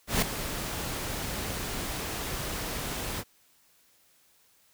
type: noise with ADSR envelope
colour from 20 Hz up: pink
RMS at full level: -23 dBFS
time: 0.07-3.24 s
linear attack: 150 ms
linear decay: 7 ms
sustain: -11 dB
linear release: 48 ms
effects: white hiss -64 dBFS RMS until 4.73 s